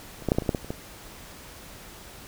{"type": "clicks", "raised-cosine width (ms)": 2, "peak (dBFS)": [-26, -11, -6, -27, -8, -20, -29, -8, -13, -26, -16], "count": 11, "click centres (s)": [0.223, 0.287, 0.319, 0.349, 0.385, 0.422, 0.462, 0.492, 0.548, 0.646, 0.705], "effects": ["pink hiss -45 dBFS RMS until 2.27 s"]}